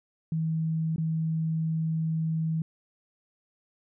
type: tone with dropouts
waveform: sine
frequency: 160.6 Hz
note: E3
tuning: 45 cents flat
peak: -25 dBFS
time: 0.32-2.62 s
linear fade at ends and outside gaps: 2 ms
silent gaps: 0.961-0.981 s
effects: none